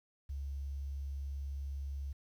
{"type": "tone with quantisation", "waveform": "sine", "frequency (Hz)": 69.3, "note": "C#2", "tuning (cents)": 0, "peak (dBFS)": -37, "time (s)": [0.29, 2.13], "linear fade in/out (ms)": 10, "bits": 11, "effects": []}